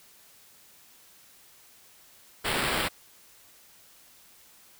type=noise with sample-and-hold; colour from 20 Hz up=white; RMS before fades=-28 dBFS; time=2.44-2.89 s; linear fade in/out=20 ms; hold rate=6300 Hz; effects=white hiss -56 dBFS RMS until 4.79 s

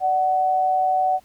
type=tone pair together; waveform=sine; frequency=593.7 / 748 Hz; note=D5 / F#5; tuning=+19 / +19 cents; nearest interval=major third; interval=400 cents; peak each=-27 / -17 dBFS; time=0-1.2 s; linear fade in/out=50 ms; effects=pink hiss -57 dBFS RMS until 1.24 s

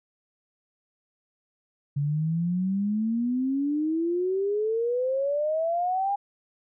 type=exponential sweep; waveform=sine; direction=up; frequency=140.3 to 815 Hz; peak=-23 dBFS; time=1.96-6.16 s; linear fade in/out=10 ms; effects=none

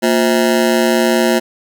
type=ring-modulated tone; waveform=25% pulse; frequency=292.9 Hz; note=D4; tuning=5 cents flat; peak=-4 dBFS; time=0.02-1.4 s; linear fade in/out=20 ms; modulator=62.4 Hz; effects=none

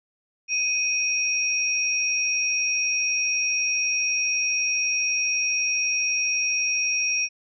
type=tone pair together; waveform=sine; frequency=2500 / 5612 Hz; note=D#7 / F8; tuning=+8 / +8 cents; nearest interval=octave + major second; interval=1400 cents; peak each=-23 / -25 dBFS; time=0.48-7.29 s; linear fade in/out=50 ms; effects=none

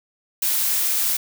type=noise; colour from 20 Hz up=blue; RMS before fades=-21 dBFS; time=0.42-1.17 s; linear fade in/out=5 ms; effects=none

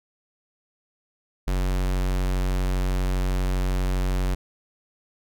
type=tone; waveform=square; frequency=46.25 Hz; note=F#1; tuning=in tune; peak=-22 dBFS; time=1.47-4.35 s; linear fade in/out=10 ms; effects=none

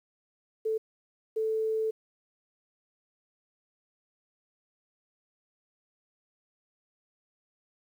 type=tone bursts at uneven times; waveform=sine; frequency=440 Hz; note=A4; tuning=in tune; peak=-26 dBFS; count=2; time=0.65-0.78 / 1.36-1.91 s; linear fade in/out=10 ms; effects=10-bit

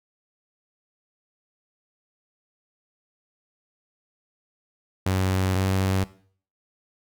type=tone pair in turn; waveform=sawtooth; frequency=94.1 / 95.3 Hz; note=F#2 / G2; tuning=+30 / -48 cents; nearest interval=unison; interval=22 cents; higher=second; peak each=-17 dBFS; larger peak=neither; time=5.06-5.55 / 5.55-6.04 s; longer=neither; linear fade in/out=5 ms; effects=noise-tail reverb RT60 0.5 s tail -18 dB re dry

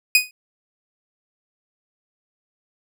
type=tone with exponential decay; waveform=sawtooth; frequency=2491 Hz; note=D#7; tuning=1 cent sharp; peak=-5 dBFS; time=0.15-0.31 s; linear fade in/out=2 ms; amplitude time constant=33 ms; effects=none

